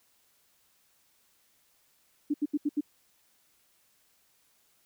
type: tone bursts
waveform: sine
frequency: 293.7 Hz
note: D4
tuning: in tune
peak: -24 dBFS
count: 5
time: 2.3-2.809 s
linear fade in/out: 10 ms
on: 41 ms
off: 76 ms
effects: white hiss -68 dBFS RMS until 4.85 s